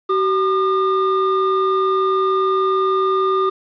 triangle tone pair together, 381.1 / 1210 Hz, G4 / D#6, -49 / -49 cents, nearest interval octave + minor sixth, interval 2000 cents, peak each -15 / -16 dBFS, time 0.09-3.5 s, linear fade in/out 10 ms, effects resampled to 11025 Hz + 8-bit

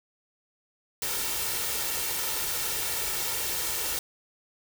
white noise with comb filter, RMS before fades -30 dBFS, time 1.02-3.99 s, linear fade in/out 2 ms, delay 2.2 ms, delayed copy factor +0.55, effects none

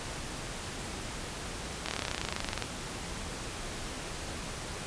slowing click train, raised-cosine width 0.2 ms, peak -14 dBFS, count 23, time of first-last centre 1.86-2.623 s, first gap 25 ms, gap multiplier 1.03, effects pink hiss -39 dBFS RMS until 4.86 s + resampled to 22050 Hz

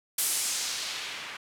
blue noise with low-pass filter sweep, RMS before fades -32 dBFS, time 0.18-1.37 s, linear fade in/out 5 ms, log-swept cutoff 12000 to 2000 Hz, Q 1.1, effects none

